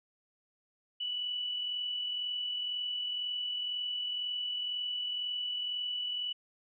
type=tone with amplitude modulation; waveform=sine; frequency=2960 Hz; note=F#7; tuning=in tune; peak=-31 dBFS; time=1-6.33 s; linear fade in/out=10 ms; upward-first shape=sine; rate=42 Hz; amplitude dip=35%; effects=none